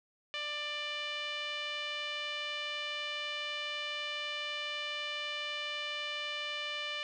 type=tone with low-pass filter; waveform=5% pulse; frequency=592 Hz; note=D5; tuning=14 cents sharp; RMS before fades=-38 dBFS; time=0.34-7.03 s; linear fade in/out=0 ms; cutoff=2900 Hz; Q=2.4; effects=none